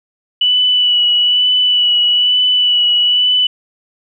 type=tone with vibrato; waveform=sine; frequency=2960 Hz; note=F#7; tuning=in tune; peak=-9 dBFS; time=0.41-3.47 s; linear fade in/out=5 ms; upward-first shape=sine; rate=1.1 Hz; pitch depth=19 cents each way; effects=none